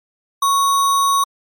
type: tone with sample-and-hold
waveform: sine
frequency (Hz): 1108.7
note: C#6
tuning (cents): 0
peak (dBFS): -12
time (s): 0.42-1.24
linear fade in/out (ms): 5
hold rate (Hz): 4900
effects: MP3 64 kbps